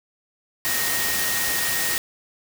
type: tone in noise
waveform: sine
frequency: 1864.7 Hz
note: A#6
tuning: in tune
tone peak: -28 dBFS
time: 0.65-1.98 s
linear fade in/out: 0 ms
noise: white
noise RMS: -24 dBFS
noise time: 0.65-1.98 s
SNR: -7 dB
effects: none